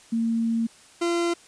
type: tone pair in turn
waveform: sine / 40% pulse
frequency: 228.6 / 342.5 Hz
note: A#3 / F4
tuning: -34 / -34 cents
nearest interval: perfect fifth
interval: 700 cents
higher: second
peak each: -21 dBFS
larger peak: neither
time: 0.12-0.67 / 1.01-1.34 s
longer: first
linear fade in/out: 10 ms
effects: white hiss -52 dBFS RMS until 1.47 s + resampled to 22050 Hz